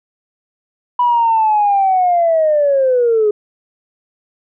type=linear sweep; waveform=sine; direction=down; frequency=985 to 411.9 Hz; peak=-9 dBFS; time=0.99-3.31 s; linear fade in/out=5 ms; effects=tanh soft clip ceiling -5 dBFS